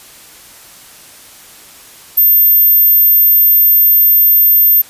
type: tone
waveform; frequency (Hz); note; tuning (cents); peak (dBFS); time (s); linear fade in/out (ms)
sine; 13340; G#9; +7; -4; 2.17-4.82; 10
effects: white hiss -38 dBFS RMS until 4.89 s + resampled to 32000 Hz